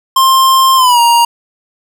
square tone with pitch glide, 1056 to 940.8 Hz, C6 to A#5, +16 to +16 cents, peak -6 dBFS, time 0.16-1.25 s, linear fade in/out 5 ms, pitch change -200 cents, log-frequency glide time 0.76-1 s, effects none

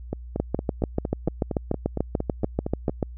two click trains, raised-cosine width 2 ms, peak -13 / -9 dBFS, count 13 / 19, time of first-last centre 0.13-2.895 / 0.4-3.028 s, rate 4.34 / 6.85 Hz, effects added 60 Hz sine -36 dBFS peak until 3.17 s

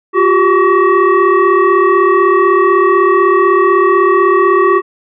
sine tone with frequency modulation, 392 Hz, G4, in tune, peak -6 dBFS, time 0.13-4.82 s, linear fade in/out 50 ms, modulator 748 Hz, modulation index 1.4, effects none

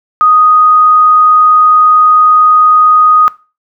sine tone, 1244.5 Hz, D#6, in tune, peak -3 dBFS, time 0.21-3.28 s, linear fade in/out 0 ms, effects noise-tail reverb RT60 0.3 s tail -19 dB re dry

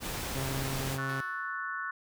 pink noise, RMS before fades -36 dBFS, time 0-0.99 s, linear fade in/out 50 ms
sawtooth tone, 134.4 Hz, C3, 47 cents sharp, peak -30 dBFS, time 0.35-1.21 s, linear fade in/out 5 ms
sine chord, F# minor seventh, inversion second, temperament equal, 1108.7 / 1318.5 / 1480 / 1760 Hz, C#6 / E6 / F#6 / A6, 0 / 0 / 0 / 0 cents, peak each -39 / -42 / -36 / -41 dBFS, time 0.98-1.91 s, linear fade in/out 5 ms
5% pulse tone with exponential decay, 370 Hz, F#4, in tune, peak -32 dBFS, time 1.09-1.69 s, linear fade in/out 5 ms, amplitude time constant 130 ms
effects none

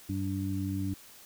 harmonic tone, 96.7 Hz, G2, 23 cents flat, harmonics 1 / 2 / 3, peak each -33 / -36 / -34 dBFS, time 0.09-0.94 s, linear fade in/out 5 ms, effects white hiss -53 dBFS RMS until 1.25 s

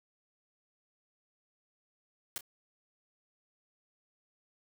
white noise with echo, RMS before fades -37 dBFS, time 2.36-2.38 s, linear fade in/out 0 ms, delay 28 ms, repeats 1, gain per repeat -13 dB, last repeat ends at 2.408 s, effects none

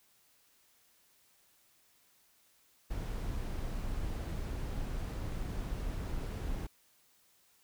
brown noise, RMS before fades -37 dBFS, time 2.9-6.67 s, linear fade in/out 10 ms, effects white hiss -68 dBFS RMS until 7.63 s

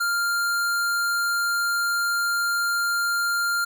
square tone, 1396.9 Hz, F6, in tune, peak -22 dBFS, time 0-3.65 s, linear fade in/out 10 ms, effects none

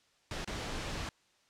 pink noise with dropouts, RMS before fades -38 dBFS, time 0.31-1.09 s, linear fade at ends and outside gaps 1 ms, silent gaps 0.446-0.475 s, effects white hiss -69 dBFS RMS until 1.49 s + low-pass 6000 Hz 12 dB/octave

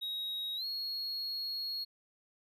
triangle tone with pitch glide, 3797 to 4312 Hz, A#7 to C#8, +31 to -49 cents, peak -34 dBFS, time 0.01-1.85 s, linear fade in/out 20 ms, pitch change +220 cents, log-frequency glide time 0.56-0.65 s, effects none

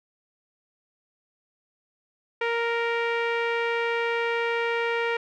sawtooth tone with low-pass filter, 466.2 Hz, A#4, in tune, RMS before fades -26 dBFS, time 2.41-5.17 s, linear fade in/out 5 ms, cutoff 2300 Hz, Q 2.5, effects none

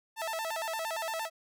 sawtooth tone with vibrato, 762 Hz, G5, 49 cents flat, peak -29 dBFS, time 0.16-1.3 s, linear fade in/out 50 ms, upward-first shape square, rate 8.7 Hz, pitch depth 270 cents each way, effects none

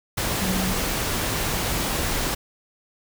sine tone in noise, 187.2 Hz, F#3, 20 cents sharp, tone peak -24 dBFS, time 0.41-0.73 s, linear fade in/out 10 ms, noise pink, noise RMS -25 dBFS, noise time 0.17-2.35 s, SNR -2 dB, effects none

